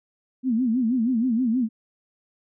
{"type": "tone with vibrato", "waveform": "sine", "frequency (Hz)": 240, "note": "B3", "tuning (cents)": -49, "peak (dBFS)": -19, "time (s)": [0.43, 1.69], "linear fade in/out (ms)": 50, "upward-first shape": "sine", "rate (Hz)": 6.3, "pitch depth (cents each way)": 160, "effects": []}